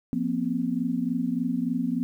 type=chord; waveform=sine; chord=F suspended fourth; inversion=none; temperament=equal with one note detuned; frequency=174.61 / 238.3 / 261.6 Hz; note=F3 / Bb3 / C4; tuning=0 / +38 / 0 cents; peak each=-31 / -27 / -28 dBFS; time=0.13-2.03 s; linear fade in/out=0 ms; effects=10-bit